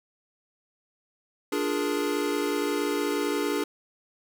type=chord; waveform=square; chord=Bb dominant seventh; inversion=first; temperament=equal; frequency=293.7 / 349.2 / 415.3 / 466.2 Hz; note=D4 / F4 / Ab4 / Bb4; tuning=0 / 0 / 0 / 0 cents; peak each=-30 / -34 / -30 / -34 dBFS; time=1.52-3.64 s; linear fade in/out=5 ms; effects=none